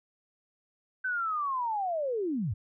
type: linear sweep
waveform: sine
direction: down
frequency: 1539 to 82 Hz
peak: -28 dBFS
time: 1.04-2.54 s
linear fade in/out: 10 ms
effects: none